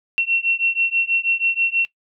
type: beating tone pair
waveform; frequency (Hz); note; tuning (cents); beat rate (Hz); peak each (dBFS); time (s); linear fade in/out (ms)
sine; 2717 / 2723.2; F7 / F7; -48 / -44; 6.2; -20 / -20; 0.18-1.85; 0
effects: noise-tail reverb RT60 0.1 s tail -18 dB re dry